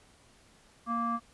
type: tone with low-pass filter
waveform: square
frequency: 233.1 Hz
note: A#3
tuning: in tune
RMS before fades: -31 dBFS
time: 0.86-1.2 s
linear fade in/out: 50 ms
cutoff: 1200 Hz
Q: 8.4
effects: pink hiss -61 dBFS RMS until 1.33 s + resampled to 24000 Hz